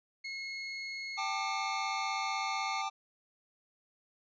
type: tone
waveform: 30% pulse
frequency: 2168 Hz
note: C#7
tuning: 39 cents flat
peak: -35 dBFS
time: 0.24-2.82 s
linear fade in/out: 10 ms
type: chord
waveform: square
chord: G suspended second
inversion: none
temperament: equal with one note detuned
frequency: 784 / 880 / 1195.9 Hz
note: G5 / A5 / D6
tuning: 0 / 0 / +31 cents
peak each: -38 / -40 / -38 dBFS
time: 1.17-2.9 s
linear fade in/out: 20 ms
effects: resampled to 16000 Hz